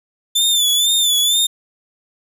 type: tone with vibrato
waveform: sawtooth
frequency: 3520 Hz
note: A7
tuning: in tune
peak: -10 dBFS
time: 0.35-1.47 s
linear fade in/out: 10 ms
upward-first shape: sine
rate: 2.1 Hz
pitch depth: 69 cents each way
effects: none